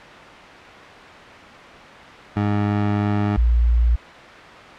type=tone pair in turn; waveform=20% pulse / sine; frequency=103.2 / 58.58 Hz; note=G#2 / A#1; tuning=-10 / +9 cents; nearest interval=minor seventh; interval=981 cents; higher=first; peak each=-13 dBFS; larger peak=neither; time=2.36-3.37 / 3.37-3.96 s; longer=first; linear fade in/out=10 ms; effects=white hiss -38 dBFS RMS until 4.78 s + low-pass 2000 Hz 12 dB/octave